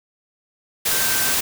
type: tone in noise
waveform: sine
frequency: 1554 Hz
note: G6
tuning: 16 cents flat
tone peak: -28 dBFS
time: 0.91-1.34 s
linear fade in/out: 10 ms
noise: white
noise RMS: -20 dBFS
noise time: 0.85-1.41 s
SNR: -11 dB
effects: none